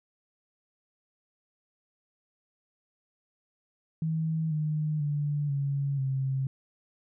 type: tone with pitch steps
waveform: sine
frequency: 160 / 153.04 / 146.38 / 140.01 / 133.92 Hz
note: D#3 / D#3 / D3 / C#3 / C3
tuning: +49 / -28 / -5 / +18 / +41 cents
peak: -26 dBFS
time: 4.02-6.47 s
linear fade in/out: 2 ms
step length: 490 ms
effects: none